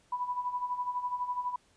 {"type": "tone with tremolo", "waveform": "sine", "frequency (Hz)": 987.8, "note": "B5", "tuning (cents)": 0, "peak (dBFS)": -28, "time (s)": [0.12, 1.56], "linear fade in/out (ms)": 5, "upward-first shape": "sine", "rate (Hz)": 12, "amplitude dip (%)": 70, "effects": ["pink hiss -66 dBFS RMS until 1.76 s", "resampled to 22050 Hz"]}